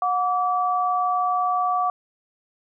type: tone pair together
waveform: sine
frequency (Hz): 727 / 1154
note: F#5 / D6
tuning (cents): -31 / -31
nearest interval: minor sixth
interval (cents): 800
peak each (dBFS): -22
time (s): 0.02-1.9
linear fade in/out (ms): 2
effects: none